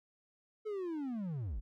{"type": "linear sweep", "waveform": "triangle", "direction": "down", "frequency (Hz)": [440, 36.71], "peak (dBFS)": -34, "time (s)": [0.65, 1.61], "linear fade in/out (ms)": 20, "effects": []}